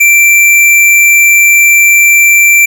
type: tone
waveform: square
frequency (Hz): 2349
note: D7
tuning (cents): 0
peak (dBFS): -3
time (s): 0-2.66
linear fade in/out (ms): 10
effects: none